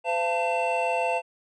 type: tone cluster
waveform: triangle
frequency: 511 / 684 / 888 / 2690 Hz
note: C5 / F5 / A5 / E7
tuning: -41 / -36 / +16 / +34 cents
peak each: -27 / -25 / -27 / -29 dBFS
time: 0.04-1.22 s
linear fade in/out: 50 ms
effects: resampled to 24000 Hz